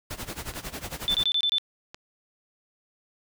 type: noise with tremolo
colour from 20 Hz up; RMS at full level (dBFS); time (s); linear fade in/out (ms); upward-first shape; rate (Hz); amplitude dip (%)
pink; -33; 0.1-1.24; 10; sine; 11; 85
type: clicks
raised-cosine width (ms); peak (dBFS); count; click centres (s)
0.2; -23; 3; 0.538 / 1.023 / 1.945
type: tone bursts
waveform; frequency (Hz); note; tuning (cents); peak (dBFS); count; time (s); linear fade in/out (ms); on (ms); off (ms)
sine; 3526; A7; +3; -21; 6; 1.08-1.583; 0; 63; 25
effects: none